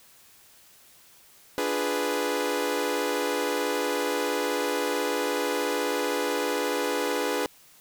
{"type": "chord", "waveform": "sawtooth", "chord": "D diminished seventh", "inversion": "none", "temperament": "equal", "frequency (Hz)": [293.7, 349.2, 415.3, 493.9], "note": ["D4", "F4", "Ab4", "Cb5"], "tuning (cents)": [0, 0, 0, 0], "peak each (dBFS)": [-28, -31, -26, -25], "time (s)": [1.58, 7.46], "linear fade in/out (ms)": 0, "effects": ["white hiss -55 dBFS RMS until 7.8 s"]}